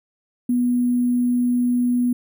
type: tone with sample-and-hold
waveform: sine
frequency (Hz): 245.1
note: B3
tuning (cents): -13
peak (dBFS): -16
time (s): 0.49-2.13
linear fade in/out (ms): 5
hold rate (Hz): 11025
effects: none